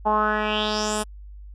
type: tone with low-pass filter sweep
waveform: 10% pulse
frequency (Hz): 212.6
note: G#3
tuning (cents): +41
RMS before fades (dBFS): -23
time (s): 0.05-1.04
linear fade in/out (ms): 20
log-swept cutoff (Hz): 840 to 10000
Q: 4.8
effects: added 50 Hz sine -38 dBFS peak until 1.54 s

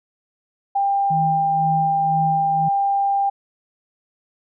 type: tone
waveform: sine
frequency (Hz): 795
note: G5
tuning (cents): +24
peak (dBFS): -16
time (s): 0.75-3.3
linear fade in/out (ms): 10
type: tone with tremolo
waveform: sine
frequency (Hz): 160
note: D#3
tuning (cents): +49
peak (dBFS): -21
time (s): 1.1-2.69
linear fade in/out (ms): 10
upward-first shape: sine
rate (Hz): 2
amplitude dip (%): 70
effects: none

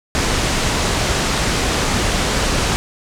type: low-pass noise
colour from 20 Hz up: pink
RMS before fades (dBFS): -18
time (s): 0.15-2.76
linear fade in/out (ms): 0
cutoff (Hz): 8500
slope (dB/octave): 24
effects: none

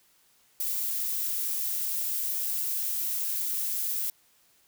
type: noise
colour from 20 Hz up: violet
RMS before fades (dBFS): -30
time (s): 0.6-4.1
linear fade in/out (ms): 2
effects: white hiss -64 dBFS RMS until 4.67 s

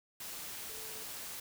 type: tone in noise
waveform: sine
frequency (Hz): 440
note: A4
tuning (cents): 0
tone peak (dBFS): -54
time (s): 0.69-1.04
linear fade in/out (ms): 5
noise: white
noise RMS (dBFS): -44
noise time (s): 0.2-1.4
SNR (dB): -13
effects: none

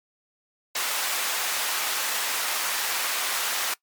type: high-pass noise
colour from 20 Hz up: pink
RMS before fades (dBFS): -27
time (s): 0.75-3.74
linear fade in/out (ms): 5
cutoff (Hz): 1000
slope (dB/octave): 12
effects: noise-tail reverb RT60 0.1 s tail -22 dB re dry + MP3 96 kbps

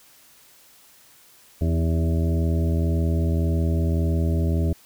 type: harmonic tone with a mistuned harmonic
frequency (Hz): 81.8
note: E2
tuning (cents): -13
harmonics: 1 / 2 / 3 / 4 / 5 / 7 / 8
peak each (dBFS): -20 / -26 / -30 / -32 / -34 / -37 / -38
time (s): 1.61-4.73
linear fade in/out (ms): 5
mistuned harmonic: 3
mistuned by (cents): +24
effects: white hiss -53 dBFS RMS until 4.85 s

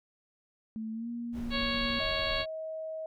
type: tone with pitch glide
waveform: sine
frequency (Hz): 220.7 to 236.5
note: A3 to A#3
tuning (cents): +5 to +25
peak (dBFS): -34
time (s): 0.76-1.99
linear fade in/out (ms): 0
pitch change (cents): +120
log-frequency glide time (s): 0.92-1.09
type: noise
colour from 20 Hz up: brown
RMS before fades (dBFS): -40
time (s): 1.32-2.46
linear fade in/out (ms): 50
type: harmonic tone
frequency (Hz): 554.4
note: C#5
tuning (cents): 0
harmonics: 1 / 2 / 3 / 4 / 5 / 6 / 7 / 8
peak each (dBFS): -38 / -38 / -38 / -38 / -38 / -38 / -38 / -38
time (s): 1.5-2.46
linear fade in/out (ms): 50
type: tone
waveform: sine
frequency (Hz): 636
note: D#5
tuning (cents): +38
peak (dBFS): -35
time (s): 2-3.06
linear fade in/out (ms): 2
effects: none

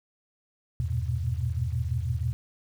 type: tone cluster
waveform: sine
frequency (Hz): 79.7 / 96.6 / 117.2 / 123.3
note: D#2 / G2 / A#2 / B2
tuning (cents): +42 / -25 / +10 / -2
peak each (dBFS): -30 / -33 / -32 / -31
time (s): 0.8-2.33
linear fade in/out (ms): 0
effects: 9-bit

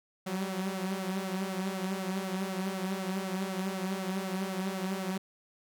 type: tone with flanger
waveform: sawtooth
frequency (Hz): 189.7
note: F#3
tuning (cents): +43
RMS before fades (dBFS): -34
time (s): 0.26-5.18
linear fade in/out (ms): 10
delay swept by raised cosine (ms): 1.4 to 6.5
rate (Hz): 4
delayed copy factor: +0.7
effects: none

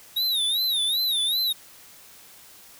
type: tone with vibrato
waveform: square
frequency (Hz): 3765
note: A#7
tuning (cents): +16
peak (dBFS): -22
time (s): 0.16-1.53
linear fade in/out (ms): 10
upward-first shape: sine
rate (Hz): 2.6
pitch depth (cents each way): 140
effects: white hiss -49 dBFS RMS until 2.79 s

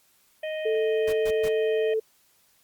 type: harmonic tone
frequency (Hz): 622.3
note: D#5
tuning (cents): 0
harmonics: 1 / 3 / 4 / 5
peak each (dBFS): -29 / -39 / -41 / -43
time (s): 0.43-1.94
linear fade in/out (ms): 5
type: tone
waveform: sine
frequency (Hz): 440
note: A4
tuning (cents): 0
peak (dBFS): -22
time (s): 0.65-2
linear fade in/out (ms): 10
type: noise bursts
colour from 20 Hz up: pink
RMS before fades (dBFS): -38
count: 3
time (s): 1.07-1.49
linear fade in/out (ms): 10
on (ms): 60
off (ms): 120
effects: white hiss -63 dBFS RMS until 2.63 s + Opus 48 kbps

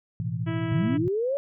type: chord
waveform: sine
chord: A suspended second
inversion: none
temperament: just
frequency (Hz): 110 / 123.75 / 165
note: A2 / B2 / E3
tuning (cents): 0 / +4 / +2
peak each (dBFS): -31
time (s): 0.2-1.08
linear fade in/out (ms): 0
type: harmonic tone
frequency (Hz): 327.6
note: E4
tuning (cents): -11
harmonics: 1 / 2 / 3 / 4 / 5 / 6 / 7 / 8 / 9 / 10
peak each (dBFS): -30 / -40 / -43 / -43 / -43 / -45 / -47 / -51 / -49 / -54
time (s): 0.46-0.98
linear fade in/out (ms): 20
type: linear sweep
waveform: sine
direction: up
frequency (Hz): 120.1 to 573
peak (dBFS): -23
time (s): 0.72-1.37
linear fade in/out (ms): 0
effects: none

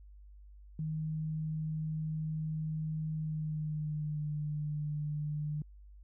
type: tone with pitch glide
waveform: sine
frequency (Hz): 156.5 to 149.95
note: D#3 to D3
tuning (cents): +10 to +36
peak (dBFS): -33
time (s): 0.79-5.62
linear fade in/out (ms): 2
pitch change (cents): -74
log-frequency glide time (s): 3.14-4.31
effects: added 50 Hz sine -51 dBFS peak until 6.03 s

